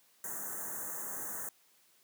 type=band-stop noise; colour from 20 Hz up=white; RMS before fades=-40 dBFS; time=0.24-1.49 s; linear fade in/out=2 ms; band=1900 to 6200 Hz; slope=96 dB/octave; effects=white hiss -67 dBFS RMS until 2.03 s + high-pass 150 Hz 12 dB/octave